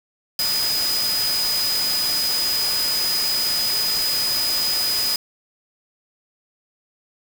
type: tone in noise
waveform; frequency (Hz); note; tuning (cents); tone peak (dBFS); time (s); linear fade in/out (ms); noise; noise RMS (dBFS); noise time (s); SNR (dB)
sine; 4978; D#8; 0; -20; 0.39-5.16; 2; white; -26; 0.39-5.16; +3
effects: none